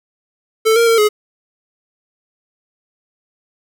square tone with pitch steps, 442.4 / 464.9 / 456.5 / 421.7 Hz, A4 / A#4 / A#4 / G#4, +9 / -5 / -36 / +26 cents, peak -10 dBFS, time 0.65-1.09 s, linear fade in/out 20 ms, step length 110 ms, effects none

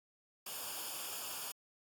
white noise with comb filter, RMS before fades -43 dBFS, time 0.46-1.52 s, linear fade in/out 5 ms, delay 0.5 ms, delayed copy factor -0.7, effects AAC 64 kbps

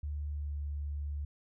sine tone with pitch glide, 73.5 to 72.66 Hz, D2 to D2, +2 to -18 cents, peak -34 dBFS, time 0.03-1.25 s, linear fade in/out 5 ms, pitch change -20 cents, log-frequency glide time 0.33-0.52 s, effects none

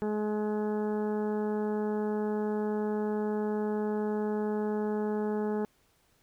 harmonic tone, 211.5 Hz, G#3, 32 cents sharp, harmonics 1 / 2 / 3 / 4 / 5 / 6 / 7 / 8, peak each -31 / -31 / -44 / -40 / -50 / -51 / -51 / -53 dBFS, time 0.02-5.65 s, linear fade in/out 0 ms, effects pink hiss -68 dBFS RMS until 6.22 s

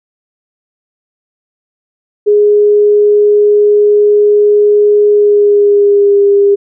sine tone with pitch glide, 415.3 to 402.5 Hz, G#4 to G4, 0 to +46 cents, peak -4 dBFS, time 2.26-6.56 s, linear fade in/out 20 ms, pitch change -54 cents, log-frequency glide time 5.1-6.21 s, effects none

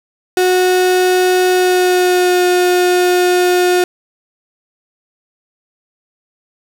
35% pulse tone with pitch glide, 366.2 to 359.5 Hz, F#4 to F#4, -18 to -50 cents, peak -8 dBFS, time 0.37-3.84 s, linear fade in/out 2 ms, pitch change -32 cents, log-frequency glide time 1.5-2.45 s, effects 7-bit

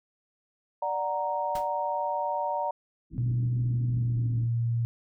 sine chord, D augmented, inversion none, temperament equal, 587.3 / 740 / 932.3 Hz, D5 / F#5 / A#5, 0 / 0 / 0 cents, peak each -32 / -33 / -29 dBFS, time 0.82-2.71 s, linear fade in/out 5 ms
pink noise with exponential decay, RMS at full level -36 dBFS, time 1.55-1.69 s, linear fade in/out 5 ms, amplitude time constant 30 ms
white low-pass noise, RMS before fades -40 dBFS, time 3.1-4.49 s, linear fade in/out 50 ms, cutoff 300 Hz, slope 48 dB/octave
sine tone with pitch glide, 121.3 to 116.9 Hz, B2 to A#2, -31 to +5 cents, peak -24 dBFS, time 3.18-4.85 s, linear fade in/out 0 ms, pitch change -64 cents, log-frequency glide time 3.91-4.31 s
effects none

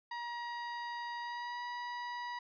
30% pulse tone with pitch glide, 952 to 968.1 Hz, A#5 to B5, +36 to -35 cents, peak -36 dBFS, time 0.11-2.39 s, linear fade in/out 5 ms, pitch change +29 cents, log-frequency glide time 1.2-1.62 s, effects resampled to 11025 Hz

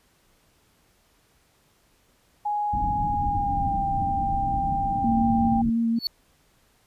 sine tone with pitch glide, 831 to 792.6 Hz, G#5 to G5, +1 to +19 cents, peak -23 dBFS, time 2.45-5.62 s, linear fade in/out 10 ms, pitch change -82 cents, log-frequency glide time 3.04-3.8 s
pink low-pass noise, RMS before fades -30 dBFS, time 2.73-5.7 s, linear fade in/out 5 ms, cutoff 310 Hz, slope 96 dB/octave
sine tone with vibrato, 230 Hz, A#3, 23 cents flat, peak -20 dBFS, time 5.04-5.99 s, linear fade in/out 5 ms, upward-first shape square, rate 5.6 Hz, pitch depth 10 cents each way
triangle tone with exponential growth, 4435 Hz, C#8, in tune, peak -18 dBFS, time 5.96-6.07 s, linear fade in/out 1 ms, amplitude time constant 23 ms
effects pink hiss -63 dBFS RMS until 6.86 s + resampled to 32000 Hz

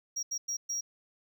triangle tone bursts at uneven times, 5660 Hz, F8, 22 cents sharp, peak -30 dBFS, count 4, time 0.16-0.23 / 0.31-0.38 / 0.48-0.57 / 0.69-0.81 s, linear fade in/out 10 ms, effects none

